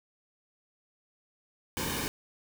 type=noise with comb filter; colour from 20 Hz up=pink; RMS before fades=-33 dBFS; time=1.77-2.08 s; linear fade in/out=0 ms; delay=1.5 ms; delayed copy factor=-0.65; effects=none